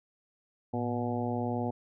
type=harmonic tone with a mistuned harmonic; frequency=121.4 Hz; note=B2; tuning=29 cents flat; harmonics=1 / 2 / 3 / 4 / 5 / 6 / 7; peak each=-35 / -33 / -39 / -38 / -41 / -38 / -40 dBFS; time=0.73-1.71 s; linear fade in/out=10 ms; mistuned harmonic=1; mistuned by=-140 cents; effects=none

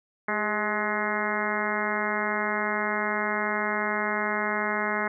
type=harmonic tone with a mistuned harmonic; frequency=211.3 Hz; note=G#3; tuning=30 cents sharp; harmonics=1 / 2 / 3 / 4 / 5 / 6 / 7 / 8 / 9 / 10; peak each=-34 / -34 / -34 / -34 / -34 / -34 / -34 / -34 / -34 / -34 dBFS; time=0.28-5.08 s; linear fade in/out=5 ms; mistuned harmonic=2; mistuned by=-48 cents; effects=none

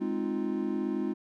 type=chord; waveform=triangle; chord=F minor seventh; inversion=first; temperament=equal; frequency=207.7 / 261.6 / 311.1 / 349.2 Hz; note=Ab3 / C4 / Eb4 / F4; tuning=0 / 0 / 0 / 0 cents; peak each=-32 dBFS; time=0-1.14 s; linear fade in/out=20 ms; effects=none

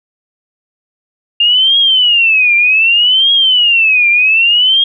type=tone with vibrato; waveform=sine; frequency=2794 Hz; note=F7; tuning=in tune; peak=-6 dBFS; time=1.4-4.84 s; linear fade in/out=5 ms; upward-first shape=triangle; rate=0.65 Hz; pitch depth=290 cents each way; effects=none

